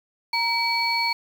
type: tone cluster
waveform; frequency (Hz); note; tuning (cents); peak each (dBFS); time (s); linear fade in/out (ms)
sine; 929 / 2288 / 4394; A#5 / D7 / C#8; -6 / -46 / -16; -25; 0.33-1.13; 5
effects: 7-bit